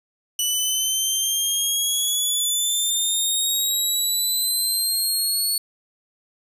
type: exponential sweep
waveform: 15% pulse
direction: up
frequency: 2960 to 4413 Hz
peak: -13 dBFS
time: 0.39-5.58 s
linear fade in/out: 2 ms
effects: resampled to 32000 Hz + 9-bit